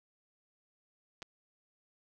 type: clicks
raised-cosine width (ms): 0.2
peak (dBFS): -27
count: 2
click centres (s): 1.221 / 1.227
effects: none